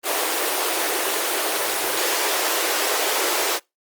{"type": "high-pass noise", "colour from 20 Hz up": "pink", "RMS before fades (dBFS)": -22, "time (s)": [0.03, 3.6], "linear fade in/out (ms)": 50, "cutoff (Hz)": 340, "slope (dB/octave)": 48, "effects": ["noise-tail reverb RT60 0.2 s tail -24 dB re dry", "Opus 24 kbps"]}